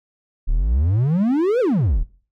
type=exponential two-way sweep; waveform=triangle; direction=up then down; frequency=32.18 to 528 to 32.18 Hz; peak=-13 dBFS; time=0.47-2.04 s; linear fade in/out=20 ms; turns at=1.6 s; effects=noise-tail reverb RT60 0.4 s tail -19 dB re dry